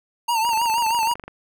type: tone with vibrato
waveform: square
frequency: 916 Hz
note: A#5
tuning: 31 cents flat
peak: -19 dBFS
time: 0.28-1.14 s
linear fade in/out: 10 ms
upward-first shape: triangle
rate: 6.3 Hz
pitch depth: 97 cents each way
type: click train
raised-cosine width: 0.5 ms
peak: -21 dBFS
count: 21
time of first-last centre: 0.45-1.28 s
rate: 24.1 Hz
effects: none